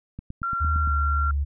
click train, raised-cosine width 5 ms, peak -22 dBFS, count 7, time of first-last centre 0.19-0.875 s, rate 8.76 Hz
sine tone, 1372 Hz, F6, 31 cents flat, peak -24 dBFS, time 0.43-1.31 s, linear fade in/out 2 ms
sine tone with pitch glide, 75.3 to 71.07 Hz, D2 to C#2, +44 to +44 cents, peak -21 dBFS, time 0.6-1.45 s, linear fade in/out 20 ms, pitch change -100 cents, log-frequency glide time 0.82-0.89 s
effects none

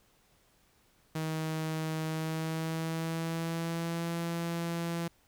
sawtooth tone with pitch glide, 158.4 to 168.79 Hz, D#3 to E3, +31 to +41 cents, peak -28 dBFS, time 1.15-5.08 s, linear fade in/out 5 ms, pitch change +110 cents, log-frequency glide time 2.05-4.15 s, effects pink hiss -67 dBFS RMS until 5.27 s

